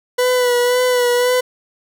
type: tone with vibrato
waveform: 40% pulse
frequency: 493.9 Hz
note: B4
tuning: in tune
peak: -12 dBFS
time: 0.18-1.41 s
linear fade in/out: 10 ms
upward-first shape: sine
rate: 1.9 Hz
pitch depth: 31 cents each way
effects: none